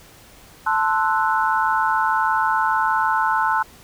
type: chord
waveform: sine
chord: F# half-diminished seventh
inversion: first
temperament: equal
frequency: 880 / 1046.5 / 1318.5 / 1480 Hz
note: A5 / C6 / E6 / F#6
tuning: 0 / 0 / 0 / 0 cents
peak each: -20 / -23 / -24 / -23 dBFS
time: 0.66-3.63 s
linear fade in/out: 10 ms
effects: pink hiss -47 dBFS RMS until 3.83 s